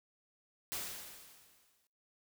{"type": "noise with exponential decay", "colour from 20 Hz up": "white", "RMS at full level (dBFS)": -38, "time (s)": [0.72, 1.87], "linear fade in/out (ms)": 0, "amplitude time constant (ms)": 250, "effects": ["noise-tail reverb RT60 0.6 s tail -25 dB re dry"]}